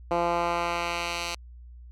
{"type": "tone with band-pass filter sweep", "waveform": "10% pulse", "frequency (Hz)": 171.8, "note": "F3", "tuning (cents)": -28, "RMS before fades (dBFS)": -28, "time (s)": [0.11, 1.35], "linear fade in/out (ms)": 2, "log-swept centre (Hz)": [670, 4200], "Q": 0.87, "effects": ["added 60 Hz sine -43 dBFS peak until 1.91 s"]}